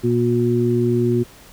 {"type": "harmonic tone", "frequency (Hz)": 120, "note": "B2", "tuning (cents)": -49, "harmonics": [1, 2, 3], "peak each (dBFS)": [-20, -20, -18], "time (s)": [0.03, 1.24], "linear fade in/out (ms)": 20, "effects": ["pink hiss -45 dBFS RMS until 1.52 s"]}